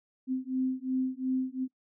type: beating tone pair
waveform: sine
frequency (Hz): 257.8 / 260.6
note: C4 / C4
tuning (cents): -26 / -7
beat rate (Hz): 2.8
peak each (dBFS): -31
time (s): 0.27-1.68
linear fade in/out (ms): 50
effects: noise-tail reverb RT60 0.1 s tail -22 dB re dry